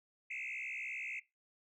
sine tone with frequency modulation, 2349 Hz, D7, in tune, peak -38 dBFS, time 0.3-1.2 s, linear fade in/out 10 ms, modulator 63.4 Hz, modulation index 4.7, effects noise-tail reverb RT60 0.2 s tail -19 dB re dry + tanh soft clip ceiling -36 dBFS

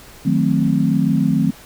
sine chord, D# diminished seventh, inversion none, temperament equal with one note detuned, 155.56 / 182.34 / 220 / 261.6 Hz, D#3 / F#3 / A3 / C4, 0 / -25 / 0 / 0 cents, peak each -19 dBFS, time 0.25-1.51 s, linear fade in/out 10 ms, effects pink hiss -42 dBFS RMS until 1.65 s

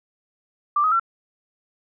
sine tone with pitch steps, 1177 / 1261.5 / 1352 Hz, D6 / D#6 / E6, +3 / +23 / +43 cents, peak -16 dBFS, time 0.76-0.997 s, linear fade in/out 5 ms, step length 79 ms, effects none

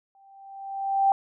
sine tone with exponential growth, 784 Hz, G5, in tune, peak -15 dBFS, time 0.15-1.12 s, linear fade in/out 1 ms, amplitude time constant 210 ms, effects none

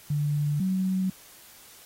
sine tone pair in turn, 146.83 / 187.87 Hz, D3 / F#3, 0 / +27 cents, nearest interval major third, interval 427 cents, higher second, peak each -23 dBFS, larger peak neither, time 0.1-0.6 / 0.6-1.1 s, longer neither, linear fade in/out 5 ms, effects white hiss -51 dBFS RMS until 1.85 s + AAC 48 kbps

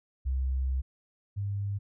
sine tone pair in turn, 65.4 / 100.42 Hz, C2 / G2, 0 / +42 cents, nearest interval perfect fifth, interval 742 cents, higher second, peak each -26 / -29 dBFS, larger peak first, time 0.25-0.82 / 1.36-1.79 s, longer first, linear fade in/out 20 ms, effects none

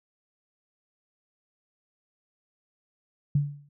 sine tone with exponential decay, 144.1 Hz, D3, 33 cents flat, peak -17 dBFS, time 3.35-3.69 s, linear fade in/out 5 ms, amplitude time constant 72 ms, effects none

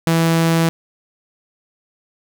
sawtooth tone, 164.81 Hz, E3, in tune, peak -9 dBFS, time 0.07-0.69 s, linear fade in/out 0 ms, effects none

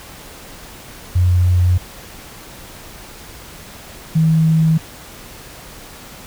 sine tone pair in turn, 89.6 / 160.07 Hz, F2 / D#3, +45 / +49 cents, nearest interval minor seventh, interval 1004 cents, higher second, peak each -10 dBFS, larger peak neither, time 1.15-1.78 / 4.15-4.78 s, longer neither, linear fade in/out 10 ms, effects pink hiss -37 dBFS RMS until 6.26 s

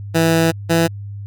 15% pulse tone pair in turn, 164.2 / 166.2 Hz, E3 / E3, -6 / +15 cents, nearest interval unison, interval 21 cents, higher second, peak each -6 dBFS, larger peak neither, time 0.14-0.52 / 0.69-0.88 s, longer first, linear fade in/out 20 ms, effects added 101 Hz sine -27 dBFS peak until 1.26 s

